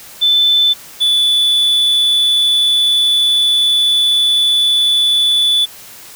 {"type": "tone pair in turn", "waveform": ["sine", "triangle"], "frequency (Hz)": [3520, 3468], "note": ["A7", "A7"], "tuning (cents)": [0, -26], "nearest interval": "unison", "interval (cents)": 26, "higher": "first", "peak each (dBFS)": -8, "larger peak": "neither", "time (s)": [[0.21, 0.74], [1, 5.66]], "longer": "second", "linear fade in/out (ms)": 20, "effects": ["white hiss -36 dBFS RMS until 6.15 s"]}